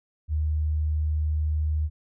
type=tone; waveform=sine; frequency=76.7 Hz; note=D#2; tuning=24 cents flat; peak=-22 dBFS; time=0.28-1.9 s; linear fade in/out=50 ms; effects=none